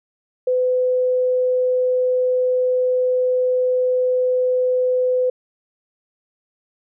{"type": "tone", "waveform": "sine", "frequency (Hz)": 505, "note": "B4", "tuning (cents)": 39, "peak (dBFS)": -15, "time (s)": [0.47, 5.3], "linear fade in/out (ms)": 5, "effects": []}